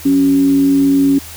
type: tone with frequency modulation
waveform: sine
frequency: 277.2 Hz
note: C#4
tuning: in tune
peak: -8 dBFS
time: 0.05-1.19 s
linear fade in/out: 10 ms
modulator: 100 Hz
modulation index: 0.31
effects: added 81 Hz sine -36 dBFS peak until 1.36 s + white hiss -33 dBFS RMS until 1.36 s